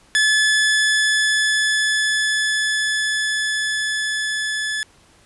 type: tone with level ramp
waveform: sawtooth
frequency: 1724 Hz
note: A6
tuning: 36 cents flat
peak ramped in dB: -10 to -18 dBFS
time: 0.15-4.83 s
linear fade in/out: 0 ms
effects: pink hiss -53 dBFS RMS until 5.25 s + resampled to 24000 Hz